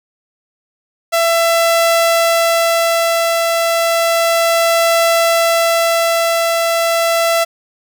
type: tone with tremolo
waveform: sawtooth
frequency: 669 Hz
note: E5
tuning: 25 cents sharp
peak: -6 dBFS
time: 1.12-7.45 s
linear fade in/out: 20 ms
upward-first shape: triangle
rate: 0.32 Hz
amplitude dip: 30%
effects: none